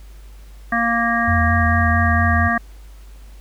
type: harmonic tone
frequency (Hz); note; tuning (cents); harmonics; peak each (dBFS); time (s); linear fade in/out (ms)
233.1; A#3; 0; 1 / 3 / 5 / 7 / 8; -22 / -22 / -22 / -22 / -22; 0.72-2.58; 5
type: tone with vibrato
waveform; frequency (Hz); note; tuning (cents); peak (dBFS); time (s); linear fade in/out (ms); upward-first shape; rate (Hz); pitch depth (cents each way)
sine; 86; F2; -26; -16; 1.27-2.49; 20; sine; 4.4; 69
effects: added 50 Hz sine -37 dBFS peak until 3.4 s + pink hiss -52 dBFS RMS until 3.4 s